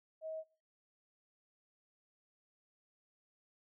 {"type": "tone", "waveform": "sine", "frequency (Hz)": 636, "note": "D#5", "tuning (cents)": 38, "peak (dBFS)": -40, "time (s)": [0.21, 0.44], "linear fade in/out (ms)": 50, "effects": ["noise-tail reverb RT60 0.4 s tail -20 dB re dry"]}